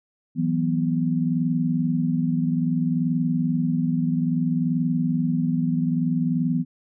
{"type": "chord", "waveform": "sine", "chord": "E suspended second", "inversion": "none", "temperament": "just", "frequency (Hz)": [164.81, 185.42, 247.2], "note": ["E3", "F#3", "B3"], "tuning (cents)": [0, 4, 2], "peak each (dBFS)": [-23, -28, -23], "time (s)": [0.35, 6.65], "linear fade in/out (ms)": 50, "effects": []}